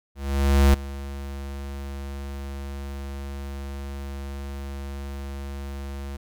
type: tone with ADSR envelope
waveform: square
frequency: 69.3 Hz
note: C#2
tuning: in tune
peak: -13 dBFS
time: 0.15-6.17 s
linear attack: 590 ms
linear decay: 3 ms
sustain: -19 dB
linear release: 9 ms
effects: none